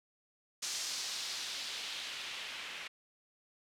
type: noise with low-pass filter sweep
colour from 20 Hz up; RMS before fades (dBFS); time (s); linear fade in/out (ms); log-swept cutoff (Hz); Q
blue; -41; 0.62-2.88; 10; 5800 to 2500; 1.6
effects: none